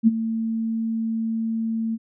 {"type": "tone with ADSR envelope", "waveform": "sine", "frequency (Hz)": 224.9, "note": "A3", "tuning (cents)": 38, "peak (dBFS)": -9, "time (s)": [0.03, 1.98], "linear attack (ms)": 43, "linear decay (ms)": 25, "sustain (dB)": -13, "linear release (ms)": 41, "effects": []}